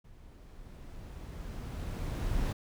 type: noise with level ramp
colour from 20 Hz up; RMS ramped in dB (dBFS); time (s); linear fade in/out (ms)
brown; -55 to -30; 0.04-2.53; 10
effects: none